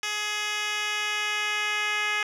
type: tone with band-pass filter sweep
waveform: 10% pulse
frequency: 420 Hz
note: G#4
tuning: 19 cents sharp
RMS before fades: -28 dBFS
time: 0.03-2.23 s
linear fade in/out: 2 ms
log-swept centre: 4000 to 2500 Hz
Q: 1.3
effects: none